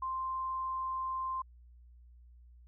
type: tone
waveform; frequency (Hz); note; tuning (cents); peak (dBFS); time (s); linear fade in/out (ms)
sine; 1046.5; C6; 0; -33; 0.02-1.42; 5
effects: added 60 Hz sine -54 dBFS peak until 2.67 s